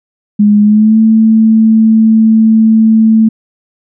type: tone with pitch glide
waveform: sine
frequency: 207.7 to 221.3 Hz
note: G#3 to A3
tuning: 0 to +10 cents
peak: -3 dBFS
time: 0.39-3.29 s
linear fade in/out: 10 ms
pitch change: +110 cents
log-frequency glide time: 0.62-0.98 s
effects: none